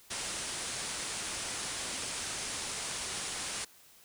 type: low-pass noise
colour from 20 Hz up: white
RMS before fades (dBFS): -38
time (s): 0.1-3.65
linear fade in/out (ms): 10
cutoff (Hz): 10000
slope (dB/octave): 96
effects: white hiss -59 dBFS RMS until 4.04 s